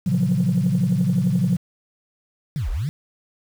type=chord; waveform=sine; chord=Gb major seventh; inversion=first; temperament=just; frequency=115.62 / 138.75 / 173.43 / 185 Hz; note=Bb2 / Db3 / F3 / Gb3; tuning=-14 / +2 / -12 / 0 cents; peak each=-25 / -22 / -20 / -20 dBFS; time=0.06-1.57 s; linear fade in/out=10 ms
type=linear two-way sweep; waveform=sine; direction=down then up; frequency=163.7 to 30.83 to 162.1 Hz; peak=-21 dBFS; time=2.56-2.89 s; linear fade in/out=0 ms; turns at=2.7 s
effects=tanh soft clip ceiling -11 dBFS + 7-bit